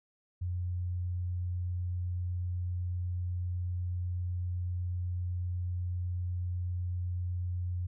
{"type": "tone", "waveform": "sine", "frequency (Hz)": 89.2, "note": "F2", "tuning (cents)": 37, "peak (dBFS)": -31, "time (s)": [0.41, 7.87], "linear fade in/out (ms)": 10, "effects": []}